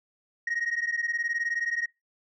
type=beating tone pair; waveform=sine; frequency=1868 / 1887 Hz; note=A#6 / A#6; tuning=+3 / +21 cents; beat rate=19 Hz; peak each=-28 dBFS; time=0.47-1.86 s; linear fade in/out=5 ms; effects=noise-tail reverb RT60 0.2 s tail -22 dB re dry + tanh soft clip ceiling -23 dBFS